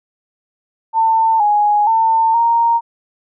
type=tone with pitch steps; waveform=sine; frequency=896 / 832 / 899 / 930 Hz; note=A5 / G#5 / A5 / A#5; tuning=+31 / +3 / +37 / -4 cents; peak=-10 dBFS; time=0.93-2.81 s; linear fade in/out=50 ms; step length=470 ms; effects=none